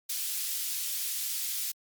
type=high-pass noise; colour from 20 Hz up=white; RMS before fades=-33 dBFS; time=0.09-1.72 s; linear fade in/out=10 ms; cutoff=3200 Hz; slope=12 dB/octave; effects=Opus 48 kbps